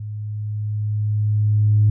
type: tone with level ramp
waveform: sine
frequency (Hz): 105.6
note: G#2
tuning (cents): +29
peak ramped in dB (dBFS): -27 to -10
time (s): 0-1.9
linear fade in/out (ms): 5
effects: tanh soft clip ceiling -6 dBFS